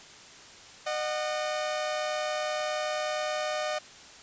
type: tone pair together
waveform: sawtooth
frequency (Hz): 609.7 / 740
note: D#5 / F#5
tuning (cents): -35 / 0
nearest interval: minor third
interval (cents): 335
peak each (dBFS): -26 / -31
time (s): 0.86-3.79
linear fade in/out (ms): 10
effects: white hiss -49 dBFS RMS until 4.22 s + resampled to 16000 Hz